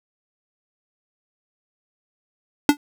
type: tone with exponential decay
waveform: square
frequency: 291.3 Hz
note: D4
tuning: 14 cents flat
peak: -7 dBFS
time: 2.69-2.77 s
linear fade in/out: 1 ms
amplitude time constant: 16 ms
effects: none